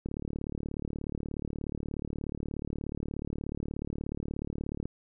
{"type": "click train", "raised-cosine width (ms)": 3, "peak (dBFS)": -22, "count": 177, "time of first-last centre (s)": [0.06, 4.856], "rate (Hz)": 36.7, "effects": []}